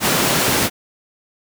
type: high-pass noise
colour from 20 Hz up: pink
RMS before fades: -17 dBFS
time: 0-0.7 s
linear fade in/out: 50 ms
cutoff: 140 Hz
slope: 12 dB/octave
effects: none